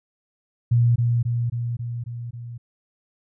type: tone with echo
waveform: sine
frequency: 118.9 Hz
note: A#2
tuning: 35 cents sharp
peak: -14 dBFS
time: 0.71-0.96 s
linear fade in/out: 10 ms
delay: 270 ms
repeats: 6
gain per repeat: -3 dB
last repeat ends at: 2.58 s
effects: none